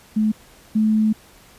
sine tone pair in turn, 215.4 / 216.6 Hz, A3 / A3, -37 / -27 cents, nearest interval unison, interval 10 cents, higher second, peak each -15 / -14 dBFS, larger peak second, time 0.16-0.32 / 0.75-1.13 s, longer second, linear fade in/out 10 ms, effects pink hiss -49 dBFS RMS until 1.58 s + resampled to 32000 Hz

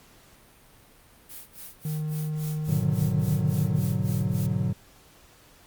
blue noise with tremolo, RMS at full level -40 dBFS, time 1.29-4.47 s, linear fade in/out 10 ms, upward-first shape sine, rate 3.6 Hz, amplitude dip 100%
triangle tone, 153.7 Hz, D#3, 21 cents flat, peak -25 dBFS, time 1.85-3.79 s, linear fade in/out 2 ms
triangle chord, G# half-diminished seventh, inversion none, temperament equal, 103.83 / 123.47 / 146.83 / 185 Hz, G#2 / B2 / D3 / F#3, 0 / 0 / 0 / 0 cents, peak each -27 dBFS, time 2.68-4.73 s, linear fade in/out 10 ms
effects pink hiss -55 dBFS RMS until 5.66 s + Opus 48 kbps

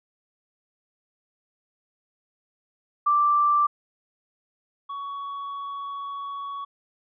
sine / triangle tone pair in turn, 1174.7 / 1121.3 Hz, D6 / C#6, 0 / +20 cents, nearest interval minor second, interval 80 cents, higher first, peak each -17 / -29 dBFS, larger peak first, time 3.06-3.67 / 4.89-6.65 s, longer second, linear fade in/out 10 ms, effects resampled to 11025 Hz

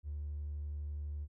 sine tone with hard clipping, 74 Hz, D2, 14 cents sharp, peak -38 dBFS, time 0.03-1.28 s, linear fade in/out 50 ms, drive 1 dB, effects none

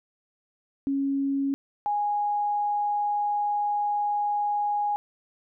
sine tone pair in turn, 275.8 / 826.5 Hz, C#4 / G#5, -9 / -9 cents, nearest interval octave + perfect fifth, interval 1900 cents, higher second, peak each -23 dBFS, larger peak neither, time 0.87-1.54 / 1.86-4.96 s, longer second, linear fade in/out 0 ms, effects none

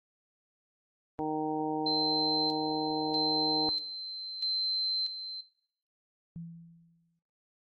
harmonic tone, 154.8 Hz, D#3, 9 cents flat, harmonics 1 / 2 / 3 / 4 / 5 / 6, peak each -45 / -34 / -36 / -46 / -35 / -40 dBFS, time 1.19-3.69 s, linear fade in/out 0 ms
sine tone with tremolo, 4097 Hz, C8, 37 cents flat, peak -28 dBFS, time 1.86-5.41 s, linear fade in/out 5 ms, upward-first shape square, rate 0.78 Hz, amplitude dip 65%
sine tone with exponential decay, 167.5 Hz, E3, 28 cents sharp, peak -37 dBFS, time 6.36-7.19 s, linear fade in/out 0 ms, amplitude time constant 180 ms
effects noise-tail reverb RT60 0.7 s tail -18 dB re dry + Opus 32 kbps

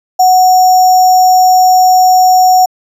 sine tone with sample-and-hold, 740 Hz, F#5, in tune, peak -3 dBFS, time 0.19-2.66 s, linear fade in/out 10 ms, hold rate 6300 Hz, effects resampled to 32000 Hz

